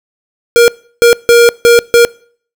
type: tone bursts at uneven times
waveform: square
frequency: 471.8 Hz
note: A#4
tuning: 21 cents sharp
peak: -3 dBFS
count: 5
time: 0.56-0.68 / 1.02-1.13 / 1.29-1.49 / 1.65-1.79 / 1.94-2.05 s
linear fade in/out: 0 ms
effects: noise-tail reverb RT60 0.5 s tail -24 dB re dry

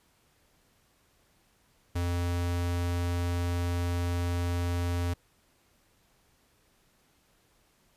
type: tone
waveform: square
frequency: 87.31 Hz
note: F2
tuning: in tune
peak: -28 dBFS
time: 1.95-5.14 s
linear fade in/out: 10 ms
effects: pink hiss -67 dBFS RMS until 7.96 s + resampled to 32000 Hz

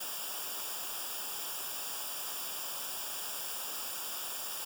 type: noise with comb filter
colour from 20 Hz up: white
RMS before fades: -39 dBFS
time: 0-4.65 s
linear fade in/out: 10 ms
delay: 0.48 ms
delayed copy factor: -0.8
effects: none

